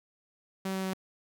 sawtooth tone with pitch steps, 191.1 / 190 / 188.91 Hz, G3 / F#3 / F#3, -44 / +46 / +36 cents, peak -27 dBFS, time 0.65-0.935 s, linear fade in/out 5 ms, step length 95 ms, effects none

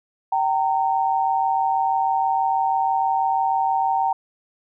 sine tone pair together, 772.8 / 919 Hz, G5 / A#5, -25 / -25 cents, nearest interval minor third, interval 300 cents, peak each -20 / -21 dBFS, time 0.32-4.13 s, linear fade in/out 5 ms, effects none

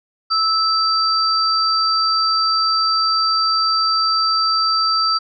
sine tone pair together, 1310 / 4674 Hz, E6 / D8, -11 / -9 cents, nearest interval octave + minor seventh, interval 2202 cents, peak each -17 dBFS, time 0.3-5.19 s, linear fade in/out 20 ms, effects none

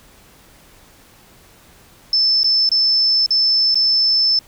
sine tone with dropouts, 5274 Hz, E8, in tune, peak -12 dBFS, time 2.13-4.39 s, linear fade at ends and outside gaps 2 ms, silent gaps 2.433-2.443 / 2.691-2.716 / 3.262-3.306 / 3.745-3.755 s, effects pink hiss -48 dBFS RMS until 4.47 s

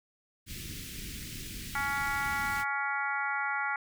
pink band-stop noise, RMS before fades -41 dBFS, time 0.46-2.65 s, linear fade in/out 50 ms, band 310 to 2000 Hz, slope 24 dB/octave
harmonic tone, 280 Hz, C#4, 18 cents sharp, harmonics 3 / 4 / 5 / 6 / 7 / 8, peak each -35 / -39 / -33 / -42 / -36 / -40 dBFS, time 1.75-3.76 s, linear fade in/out 2 ms
effects none

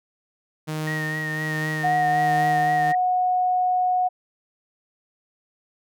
sawtooth tone with tremolo, 155.2 Hz, D#3, 4 cents flat, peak -21 dBFS, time 0.67-2.93 s, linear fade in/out 20 ms, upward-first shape triangle, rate 1.3 Hz, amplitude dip 40%
sine tone with vibrato, 1864.7 Hz, A#6, in tune, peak -27 dBFS, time 0.87-2.95 s, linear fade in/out 5 ms, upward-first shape sine, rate 3.9 Hz, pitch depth 37 cents each way
sine tone, 731 Hz, F#5, 21 cents flat, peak -18 dBFS, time 1.83-4.09 s, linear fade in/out 20 ms
effects none

